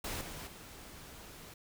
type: noise with level steps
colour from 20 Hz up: pink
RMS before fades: -39 / -45 / -51 dBFS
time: 0.04-1.54 s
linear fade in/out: 5 ms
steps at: 0.21 / 0.47 s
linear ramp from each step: 2 ms
effects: none